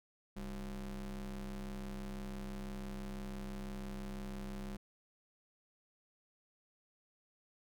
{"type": "ring-modulated tone", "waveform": "square", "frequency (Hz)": 84, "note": "E2", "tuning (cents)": 33, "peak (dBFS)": -39, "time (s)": [0.36, 4.77], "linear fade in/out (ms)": 10, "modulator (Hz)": 117, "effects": []}